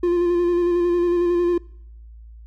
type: tone with vibrato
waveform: triangle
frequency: 349.2 Hz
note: F4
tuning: in tune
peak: -14 dBFS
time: 0.03-1.58 s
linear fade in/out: 5 ms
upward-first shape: square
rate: 11 Hz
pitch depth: 19 cents each way
effects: noise-tail reverb RT60 0.7 s tail -24 dB re dry + added 56 Hz sine -39 dBFS peak until 2.46 s